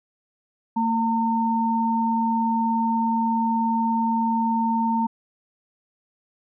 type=tone pair together; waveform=sine; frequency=227.1 / 910.5 Hz; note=A#3 / A#5; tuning=-45 / -41 cents; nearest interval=2 octaves; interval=2404 cents; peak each=-22 dBFS; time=0.76-5.07 s; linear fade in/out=10 ms; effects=none